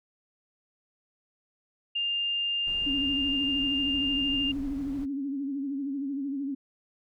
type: tone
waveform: sine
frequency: 2804 Hz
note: F7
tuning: 6 cents sharp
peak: -26 dBFS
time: 1.95-4.52 s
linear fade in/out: 10 ms
type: noise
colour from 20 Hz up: brown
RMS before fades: -42 dBFS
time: 2.66-5.06 s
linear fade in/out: 20 ms
type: tone with vibrato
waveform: sine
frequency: 277.2 Hz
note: C#4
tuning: in tune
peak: -29 dBFS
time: 2.86-6.55 s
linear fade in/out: 10 ms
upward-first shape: sine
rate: 13 Hz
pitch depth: 70 cents each way
effects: none